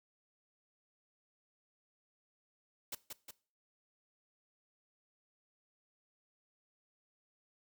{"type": "noise with echo", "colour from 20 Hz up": "white", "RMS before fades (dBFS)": -41, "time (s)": [2.92, 2.95], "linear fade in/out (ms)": 5, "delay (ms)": 180, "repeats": 2, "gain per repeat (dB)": -4, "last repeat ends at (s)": 3.31, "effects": ["noise-tail reverb RT60 0.4 s tail -20 dB re dry"]}